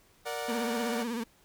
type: chord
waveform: sawtooth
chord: Bb augmented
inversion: none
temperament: equal with one note detuned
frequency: 466.2 / 587.3 / 736.6 Hz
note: Bb4 / D5 / F#5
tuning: 0 / 0 / -8 cents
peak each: -34 dBFS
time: 0.25-1.04 s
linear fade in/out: 20 ms
type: tone with vibrato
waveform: 35% pulse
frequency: 233.1 Hz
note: A#3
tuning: in tune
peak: -30 dBFS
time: 0.48-1.24 s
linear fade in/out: 10 ms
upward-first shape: sine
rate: 16 Hz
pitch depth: 88 cents each way
effects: pink hiss -63 dBFS RMS until 1.44 s